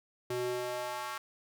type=tone with high-pass filter sweep; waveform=square; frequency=123.47 Hz; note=B2; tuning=in tune; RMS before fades=-36 dBFS; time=0.3-1.18 s; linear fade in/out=5 ms; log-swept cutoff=270 to 1200 Hz; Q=2.2; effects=none